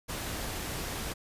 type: noise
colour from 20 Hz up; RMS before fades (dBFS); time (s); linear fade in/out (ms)
pink; -36; 0.08-1.14; 20
effects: resampled to 32000 Hz